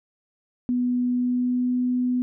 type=tone with pitch glide; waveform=sine; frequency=246.9 to 249.2 Hz; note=B3 to B3; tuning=0 to +16 cents; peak=-20 dBFS; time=0.69-2.22 s; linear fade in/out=0 ms; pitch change=+16 cents; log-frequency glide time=1.11-1.74 s; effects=none